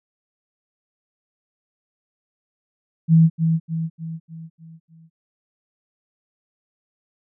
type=tone with echo; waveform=sine; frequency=162.8 Hz; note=E3; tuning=21 cents flat; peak=-9 dBFS; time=3.08-3.3 s; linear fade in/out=50 ms; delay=300 ms; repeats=6; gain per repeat=-6 dB; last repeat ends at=5.1 s; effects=none